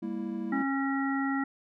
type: chord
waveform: triangle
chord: E diminished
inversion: first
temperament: equal with one note detuned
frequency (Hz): 200.5 / 233.1 / 329.6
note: G3 / Bb3 / E4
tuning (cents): +39 / 0 / 0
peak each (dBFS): -34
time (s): 0.02-0.63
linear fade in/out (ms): 10
type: harmonic tone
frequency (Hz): 273.1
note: C#4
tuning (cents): -26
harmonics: 1 / 3 / 5 / 7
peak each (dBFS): -28 / -36 / -36 / -36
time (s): 0.52-1.44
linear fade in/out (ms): 5
effects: none